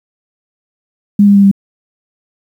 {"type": "tone with pitch steps", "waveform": "sine", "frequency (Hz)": [203.7, 201.5, 199.28, 197.1], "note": ["G#3", "G3", "G3", "G3"], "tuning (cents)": [-33, 48, 29, 10], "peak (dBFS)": -3, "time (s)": [1.19, 1.514], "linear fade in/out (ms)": 5, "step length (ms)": 81, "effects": ["7-bit"]}